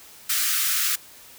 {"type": "high-pass noise", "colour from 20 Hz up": "white", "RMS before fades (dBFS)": -23, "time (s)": [0.29, 0.96], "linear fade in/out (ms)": 10, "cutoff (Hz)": 1200, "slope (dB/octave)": 96, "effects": ["white hiss -47 dBFS RMS until 1.38 s"]}